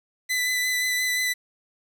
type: tone with vibrato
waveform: sawtooth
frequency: 2000 Hz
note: B6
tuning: 21 cents sharp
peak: -19 dBFS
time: 0.29-1.34 s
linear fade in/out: 20 ms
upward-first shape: sine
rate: 5.7 Hz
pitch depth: 15 cents each way
effects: 9-bit